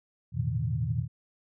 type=tone cluster; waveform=sine; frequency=85.1 / 109.1 / 121.1 / 146.3 / 159.7 Hz; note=F2 / A2 / B2 / D3 / D#3; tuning=-44 / -14 / -34 / -6 / +45 cents; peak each=-35 / -33 / -30 / -35 / -35 dBFS; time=0.32-1.08 s; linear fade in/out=50 ms; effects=none